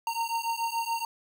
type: beating tone pair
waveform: square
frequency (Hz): 917 / 924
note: A#5 / A#5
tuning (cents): -29 / -16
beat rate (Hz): 7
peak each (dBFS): -32 / -32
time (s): 0.07-1.05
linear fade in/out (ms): 2
effects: none